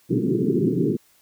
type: band-pass noise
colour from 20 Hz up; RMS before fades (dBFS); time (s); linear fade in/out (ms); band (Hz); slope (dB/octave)
white; -21; 0.09-0.97; 20; 120 to 420; 96
effects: white hiss -59 dBFS RMS until 1.21 s